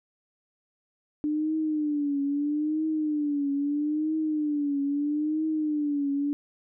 sine tone with vibrato, 297.2 Hz, D4, 21 cents sharp, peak -24 dBFS, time 1.24-6.33 s, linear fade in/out 0 ms, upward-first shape triangle, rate 0.77 Hz, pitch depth 110 cents each way, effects none

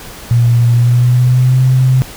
sine tone with pitch glide, 118.7 to 129.44 Hz, A#2 to C3, +32 to -18 cents, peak -6 dBFS, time 0.31-2.02 s, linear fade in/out 0 ms, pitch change +150 cents, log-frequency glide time 0.69-1.62 s, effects pink hiss -31 dBFS RMS until 2.16 s

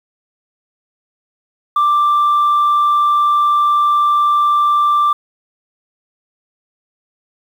sine tone, 1178 Hz, D6, 5 cents sharp, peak -8 dBFS, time 1.76-5.13 s, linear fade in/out 5 ms, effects tanh soft clip ceiling -8 dBFS + 7-bit

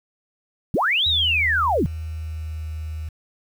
sine linear two-way sweep, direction up then down, 103.83 to 3915 to 103.83 Hz, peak -17 dBFS, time 0.74-1.86 s, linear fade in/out 0 ms, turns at 1.07 s
sine tone with pitch glide, 81 to 78.42 Hz, E2 to D#2, -30 to +14 cents, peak -27 dBFS, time 1.06-3.09 s, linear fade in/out 5 ms, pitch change -56 cents, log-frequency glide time 1.32-2.65 s
effects 8-bit

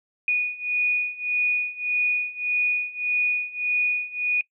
sine beating tone pair, 2464 / 2465.7 Hz, D#7 / D#7, -17 / -16 cents, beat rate 1.7 Hz, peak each -25 / -23 dBFS, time 0.28-4.41 s, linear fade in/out 2 ms, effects noise-tail reverb RT60 0.1 s tail -23 dB re dry

